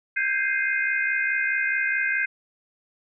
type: chord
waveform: sine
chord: Ab major seventh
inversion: third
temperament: equal with one note detuned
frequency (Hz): 1568 / 1632.7 / 2093 / 2489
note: G6 / Ab6 / C7 / Eb7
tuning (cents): 0 / -30 / 0 / 0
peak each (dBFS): -25 / -30 / -26 / -30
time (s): 0.16-2.26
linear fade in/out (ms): 10
effects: none